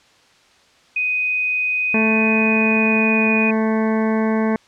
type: tone with pitch glide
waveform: sine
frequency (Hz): 2498 to 2476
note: D#7 to D#7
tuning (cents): +6 to -9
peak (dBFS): -17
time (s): 0.96-3.51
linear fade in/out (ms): 5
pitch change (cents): -15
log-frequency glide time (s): 2.29-3.29
type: harmonic tone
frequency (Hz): 220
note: A3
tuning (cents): 0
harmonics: 1 / 2 / 3 / 4 / 5 / 7 / 8 / 9 / 10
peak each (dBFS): -17 / -23 / -27 / -29 / -31 / -34 / -35 / -36 / -37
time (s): 1.94-4.56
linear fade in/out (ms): 2
effects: white hiss -53 dBFS RMS until 4.67 s + low-pass 5000 Hz 12 dB/octave